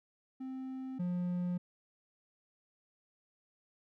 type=tone pair in turn; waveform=triangle; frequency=261.6 / 177.9 Hz; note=C4 / F3; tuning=0 / +32 cents; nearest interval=perfect fifth; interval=668 cents; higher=first; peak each=-37 / -30 dBFS; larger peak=second; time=0.4-0.99 / 0.99-1.58 s; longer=neither; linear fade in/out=10 ms; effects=none